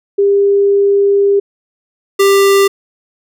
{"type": "tone pair in turn", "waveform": ["sine", "square"], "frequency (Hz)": [400.3, 395.2], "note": ["G4", "G4"], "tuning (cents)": [36, 14], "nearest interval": "unison", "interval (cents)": 22, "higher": "first", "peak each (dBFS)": [-7, -7], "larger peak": "neither", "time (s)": [[0.18, 1.4], [2.19, 2.68]], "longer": "first", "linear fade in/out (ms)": 10, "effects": []}